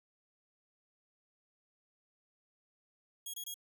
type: tone bursts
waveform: 10% pulse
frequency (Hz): 3300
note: G#7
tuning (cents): -12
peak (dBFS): -32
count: 3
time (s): 3.26-3.542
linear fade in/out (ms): 5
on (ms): 78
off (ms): 24
effects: none